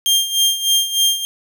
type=tone with tremolo; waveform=sawtooth; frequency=3197 Hz; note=G7; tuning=33 cents sharp; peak=-8 dBFS; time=0.06-1.25 s; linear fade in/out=0 ms; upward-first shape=sine; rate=3.3 Hz; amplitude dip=75%; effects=none